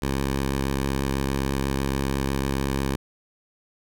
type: tone with vibrato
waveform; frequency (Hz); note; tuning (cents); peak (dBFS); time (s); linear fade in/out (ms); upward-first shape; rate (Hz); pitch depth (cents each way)
10% pulse; 67.9; C#2; -35; -15; 0.02-2.96; 5; triangle; 6.2; 21
effects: none